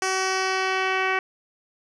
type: tone with low-pass filter sweep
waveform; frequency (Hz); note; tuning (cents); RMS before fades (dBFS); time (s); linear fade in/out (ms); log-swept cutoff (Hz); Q
10% pulse; 378.3; F#4; +38; -24; 0.02-1.19; 2; 7300 to 2400; 1.8
effects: none